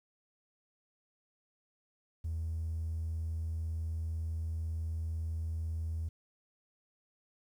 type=tone; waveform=triangle; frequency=81 Hz; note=E2; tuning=30 cents flat; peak=-30 dBFS; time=2.24-6.09 s; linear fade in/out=10 ms; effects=tanh soft clip ceiling -30 dBFS + 11-bit